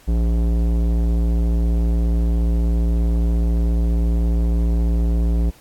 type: tone with tanh clipping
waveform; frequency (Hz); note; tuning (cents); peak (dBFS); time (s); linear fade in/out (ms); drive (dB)
sine; 57.3; A#1; -29; -17; 0.07-5.51; 20; 16
effects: pink hiss -50 dBFS RMS until 5.6 s + AAC 64 kbps